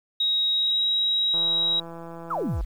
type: tone with pitch glide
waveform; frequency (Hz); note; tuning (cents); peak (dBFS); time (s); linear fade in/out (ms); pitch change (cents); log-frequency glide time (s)
sine; 3800 to 3835; A#7 to A#7; +33 to +48; -20; 0.2-1.8; 5; +15; 0.53-0.85
type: click train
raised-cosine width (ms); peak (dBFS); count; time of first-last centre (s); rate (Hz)
1; -26; 213; 1.34-2.609; 167
type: exponential sweep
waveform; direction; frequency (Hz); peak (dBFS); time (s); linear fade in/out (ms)
sine; down; 1479 to 35; -24; 2.3-2.65; 10
effects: 9-bit